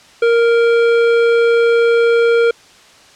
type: tone with hard clipping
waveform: sine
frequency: 466.1 Hz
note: A#4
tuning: in tune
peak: -11 dBFS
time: 0.22-2.51 s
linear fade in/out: 5 ms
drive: 12 dB
effects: white hiss -44 dBFS RMS until 3.15 s + low-pass 6000 Hz 12 dB/octave